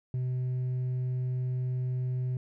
triangle tone with hard clipping, 126.9 Hz, B2, 47 cents sharp, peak -27 dBFS, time 0.14-2.37 s, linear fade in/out 2 ms, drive 1 dB, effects none

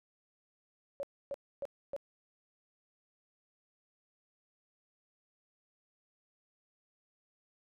sine tone bursts, 560 Hz, C#5, 18 cents sharp, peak -35 dBFS, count 4, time 1-1.964 s, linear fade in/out 0 ms, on 31 ms, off 280 ms, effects none

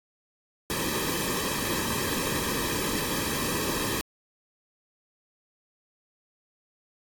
pink noise with comb filter, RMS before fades -29 dBFS, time 0.7-4.01 s, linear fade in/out 0 ms, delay 1.4 ms, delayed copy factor -0.8, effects AAC 64 kbps

